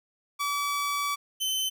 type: tone pair in turn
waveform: sawtooth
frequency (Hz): 1147 / 3062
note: D6 / G7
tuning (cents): -41 / -41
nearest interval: octave + perfect fourth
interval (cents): 1700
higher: second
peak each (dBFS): -23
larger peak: neither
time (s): 0.39-1.16 / 1.4-1.7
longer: first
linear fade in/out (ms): 20
effects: none